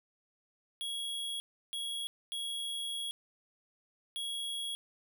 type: tone bursts at uneven times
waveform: square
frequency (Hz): 3322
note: G#7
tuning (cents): 0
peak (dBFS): -36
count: 4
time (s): 0.81-1.4 / 1.73-2.07 / 2.32-3.11 / 4.16-4.75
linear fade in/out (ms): 0
effects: none